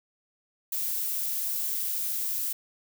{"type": "noise", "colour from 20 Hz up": "violet", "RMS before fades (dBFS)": -30, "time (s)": [0.72, 2.53], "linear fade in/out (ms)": 5, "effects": []}